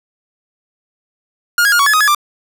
45% pulse tone with pitch steps, 1422 / 1646 / 1421 / 1121 / 1708 / 1253 / 1692 / 1184 Hz, F6 / G#6 / F6 / C#6 / G#6 / D#6 / G#6 / D6, +31 / -16 / +30 / +19 / +48 / +12 / +32 / +14 cents, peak -9 dBFS, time 1.58-2.148 s, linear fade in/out 2 ms, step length 71 ms, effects none

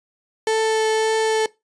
35% pulse tone with vibrato, 440 Hz, A4, in tune, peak -15 dBFS, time 0.47-1.46 s, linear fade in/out 2 ms, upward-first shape triangle, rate 1.8 Hz, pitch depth 9 cents each way, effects noise-tail reverb RT60 0.2 s tail -20 dB re dry + resampled to 22050 Hz

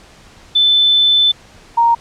sine tone pair in turn, 3520 / 932.3 Hz, A7 / A#5, 0 / 0 cents, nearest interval octave + major seventh, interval 2300 cents, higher first, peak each -8 dBFS, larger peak neither, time 0.55-1.32 / 1.77-1.95 s, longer first, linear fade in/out 10 ms, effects pink hiss -43 dBFS RMS until 2 s + low-pass 7000 Hz 12 dB/octave

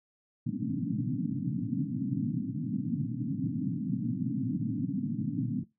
white band-pass noise, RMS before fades -32 dBFS, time 0.46-5.64 s, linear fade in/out 10 ms, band 110 to 290 Hz, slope 96 dB/octave, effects noise-tail reverb RT60 0.2 s tail -19 dB re dry

